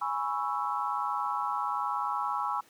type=chord; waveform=sine; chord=C# minor seventh; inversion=second; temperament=equal; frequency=830.6 / 987.8 / 1108.7 / 1318.5 Hz; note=G#5 / B5 / C#6 / E6; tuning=0 / 0 / 0 / 0 cents; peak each=-34 dBFS; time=0.01-2.61 s; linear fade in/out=10 ms; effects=pink hiss -60 dBFS RMS until 2.69 s + high-pass 200 Hz 12 dB/octave